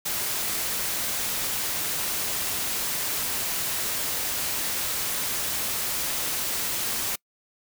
white noise, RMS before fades -28 dBFS, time 0.05-7.16 s, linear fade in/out 10 ms, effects noise-tail reverb RT60 0.1 s tail -26 dB re dry

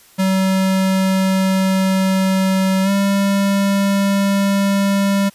square tone with pitch glide, 190.2 to 197.93 Hz, F#3 to G3, +48 to +17 cents, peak -14 dBFS, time 0.18-5.3 s, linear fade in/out 20 ms, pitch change +69 cents, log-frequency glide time 2.83-2.9 s, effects white hiss -48 dBFS RMS until 5.34 s + resampled to 32000 Hz

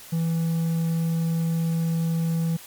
triangle tone, 164.81 Hz, E3, in tune, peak -19 dBFS, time 0.12-2.57 s, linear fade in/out 10 ms, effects white hiss -44 dBFS RMS until 2.66 s + MP3 96 kbps

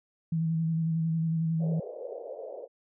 sine tone with vibrato, 162.6 Hz, E3, 23 cents flat, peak -25 dBFS, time 0.32-1.8 s, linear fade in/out 5 ms, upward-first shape square, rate 11 Hz, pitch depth 21 cents each way
pink band-pass noise, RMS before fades -40 dBFS, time 1.59-2.68 s, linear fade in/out 50 ms, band 450 to 610 Hz, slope 48 dB/octave
effects none

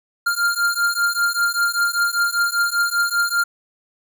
square beating tone pair, 1396.9 / 1402 Hz, F6 / F6, 0 / +6 cents, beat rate 5.1 Hz, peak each -21 dBFS, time 0.26-3.44 s, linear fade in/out 10 ms, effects none

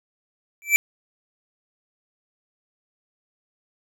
square tone with exponential growth, 2330 Hz, D7, 14 cents flat, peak -9 dBFS, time 0.62-0.76 s, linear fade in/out 0 ms, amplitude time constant 29 ms, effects none

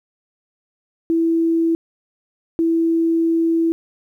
sine tone pair in turn, 330 / 330 Hz, E4 / E4, +2 / +2 cents, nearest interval unison, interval 0 cents, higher neither, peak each -14 dBFS, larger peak neither, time 1.1-1.75 / 2.59-3.72 s, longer second, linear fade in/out 0 ms, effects 9-bit

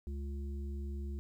harmonic tone, 70 Hz, C#2, 18 cents sharp, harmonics 1 / 3 / 5, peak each -37 / -48 / -51 dBFS, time 0.07-1.19 s, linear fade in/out 0 ms, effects 12-bit

